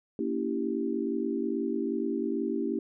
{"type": "chord", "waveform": "sine", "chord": "A# diminished seventh", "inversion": "none", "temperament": "equal with one note detuned", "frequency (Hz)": [233.1, 283.3, 329.6, 392], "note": ["A#3", "C#4", "E4", "G4"], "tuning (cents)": [0, 38, 0, 0], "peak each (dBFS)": -33, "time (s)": [0.19, 2.79], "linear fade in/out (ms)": 2, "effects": []}